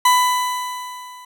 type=tone with level ramp; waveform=40% pulse; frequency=997 Hz; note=B5; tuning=16 cents sharp; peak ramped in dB=-9 to -37 dBFS; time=0.05-1.25 s; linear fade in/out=5 ms; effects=none